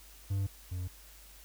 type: tone pair in turn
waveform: triangle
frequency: 98 / 90.38 Hz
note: G2 / F#2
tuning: 0 / -40 cents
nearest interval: minor second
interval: 140 cents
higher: first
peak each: -27 / -32 dBFS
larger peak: first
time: 0.3-0.47 / 0.71-0.88 s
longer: neither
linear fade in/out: 10 ms
effects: added 50 Hz sine -55 dBFS peak until 1.44 s + white hiss -56 dBFS RMS until 1.44 s